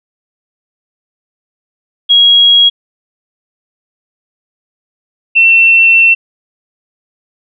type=tone pair in turn; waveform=sine; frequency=3300 / 2697 Hz; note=G#7 / E7; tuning=-12 / +39 cents; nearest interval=minor third; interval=349 cents; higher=first; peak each=-3 dBFS; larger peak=neither; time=2.09-2.7 / 5.35-6.15 s; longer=second; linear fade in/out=20 ms; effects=none